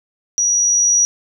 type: tone with level ramp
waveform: sine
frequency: 5800 Hz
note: F#8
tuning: 35 cents flat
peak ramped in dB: -13 to -10 dBFS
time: 0.38-1.05 s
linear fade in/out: 0 ms
effects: none